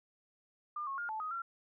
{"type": "tone with pitch steps", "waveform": "sine", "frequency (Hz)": [1202, 1092, 1415, 872, 1253, 1366], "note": ["D6", "C#6", "F6", "A5", "D#6", "F6"], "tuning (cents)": [40, -26, 22, -16, 12, -39], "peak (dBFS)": -36, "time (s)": [0.76, 1.42], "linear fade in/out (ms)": 5, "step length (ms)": 110, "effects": []}